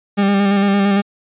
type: tone with vibrato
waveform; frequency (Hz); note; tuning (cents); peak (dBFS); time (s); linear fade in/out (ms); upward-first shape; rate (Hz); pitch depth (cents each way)
40% pulse; 199.4; G3; +30; -11; 0.17-1.02; 20; square; 8.8; 24
effects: resampled to 8000 Hz